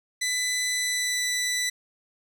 15% pulse tone with pitch glide, 1998 to 1981.9 Hz, B6 to B6, +20 to +6 cents, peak -18 dBFS, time 0.21-1.7 s, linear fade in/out 10 ms, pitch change -14 cents, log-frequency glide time 0.68-1.25 s, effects none

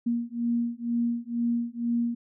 sine beating tone pair, 235 / 237.1 Hz, A#3 / A#3, +14 / +30 cents, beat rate 2.1 Hz, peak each -28 dBFS, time 0.06-2.15 s, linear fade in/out 10 ms, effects none

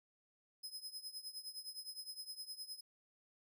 sawtooth tone with tremolo, 5080 Hz, D#8, 35 cents sharp, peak -40 dBFS, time 0.63-2.81 s, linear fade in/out 10 ms, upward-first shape triangle, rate 9.7 Hz, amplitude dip 90%, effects none

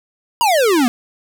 square exponential sweep, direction down, 992 to 229.3 Hz, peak -12 dBFS, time 0.41-0.88 s, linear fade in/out 0 ms, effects none

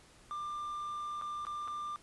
triangle tone with dropouts, 1191 Hz, D6, 24 cents sharp, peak -35 dBFS, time 0.31-1.96 s, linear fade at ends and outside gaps 0 ms, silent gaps 1.213-1.221 / 1.451-1.468 / 1.676-1.681 s, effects pink hiss -60 dBFS RMS until 2.02 s + resampled to 24000 Hz

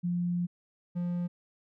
sine / triangle tone pair in turn, 175.4 / 175.4 Hz, F3 / F3, +8 / +8 cents, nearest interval unison, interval 0 cents, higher neither, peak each -27 dBFS, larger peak neither, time 0.03-0.47 / 0.95-1.28 s, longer first, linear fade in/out 20 ms, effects none

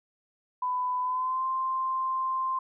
sine tone with pitch glide, 1000 to 1046.7 Hz, B5 to C6, +21 to 0 cents, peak -26 dBFS, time 0.62-2.59 s, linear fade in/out 5 ms, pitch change +79 cents, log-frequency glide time 1.01-1.45 s, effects none

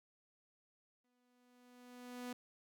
sawtooth tone with exponential growth, 246.9 Hz, B3, in tune, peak -38 dBFS, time 1.04-2.33 s, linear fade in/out 5 ms, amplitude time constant 280 ms, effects none

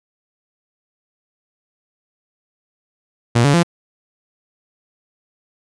sawtooth tone with pitch steps, 118.4 / 142.44 / 171.36 Hz, A#2 / C#3 / F3, +27 / +47 / -33 cents, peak -7 dBFS, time 3.35-3.632 s, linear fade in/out 10 ms, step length 94 ms, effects resampled to 22050 Hz

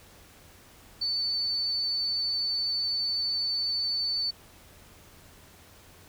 sine tone, 4506 Hz, C#8, 28 cents sharp, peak -26 dBFS, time 1.01-4.31 s, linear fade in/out 10 ms, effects added 88 Hz sine -60 dBFS peak until 6.08 s + pink hiss -54 dBFS RMS until 6.08 s

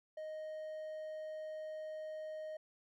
triangle tone, 622.3 Hz, D#5, in tune, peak -40 dBFS, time 0.17-2.57 s, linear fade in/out 5 ms, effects none

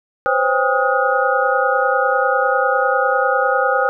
sine tone cluster, 509 / 539 / 800 / 1255 / 1442 Hz, C5 / C#5 / G5 / D#6 / F#6, -48 / -49 / +35 / +15 / -45 cents, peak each -20 dBFS, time 0.26-3.89 s, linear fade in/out 0 ms, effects none

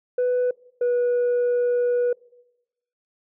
sine tone pair in turn, 496.4 / 487 Hz, B4 / B4, +9 / -24 cents, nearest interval unison, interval 33 cents, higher first, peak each -16 dBFS, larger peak neither, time 0.18-0.51 / 0.81-2.13 s, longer second, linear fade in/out 5 ms, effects noise-tail reverb RT60 1.0 s tail -24 dB re dry + tanh soft clip ceiling -17 dBFS

